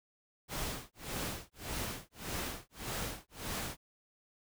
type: noise with tremolo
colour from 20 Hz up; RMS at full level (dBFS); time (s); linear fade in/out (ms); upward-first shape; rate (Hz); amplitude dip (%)
pink; -37; 0.48-3.77; 50; sine; 1.7; 100
effects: none